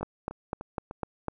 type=two click trains; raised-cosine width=1 ms; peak=-24 / -16 dBFS; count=4 / 6; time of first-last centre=0.01-0.911 / 0.03-1.283 s; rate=3.33 / 3.99 Hz; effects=none